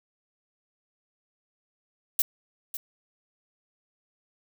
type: noise with echo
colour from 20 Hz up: violet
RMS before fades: -22 dBFS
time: 2.19-2.22 s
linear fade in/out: 2 ms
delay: 550 ms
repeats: 1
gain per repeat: -12 dB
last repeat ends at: 2.77 s
effects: none